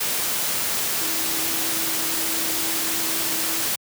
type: tone in noise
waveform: sine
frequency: 325 Hz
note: E4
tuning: 24 cents flat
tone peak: -35 dBFS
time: 1.01-3.63 s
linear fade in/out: 10 ms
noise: white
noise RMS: -24 dBFS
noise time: 0-3.76 s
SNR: -14 dB
effects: high-pass 100 Hz 12 dB/octave